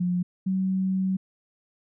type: tone pair in turn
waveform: sine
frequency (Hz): 178.4 / 189.01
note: F3 / F#3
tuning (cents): +37 / +37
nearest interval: minor second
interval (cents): 100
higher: second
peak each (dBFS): -22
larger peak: neither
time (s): 0-0.23 / 0.46-1.17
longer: second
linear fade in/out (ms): 10
effects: none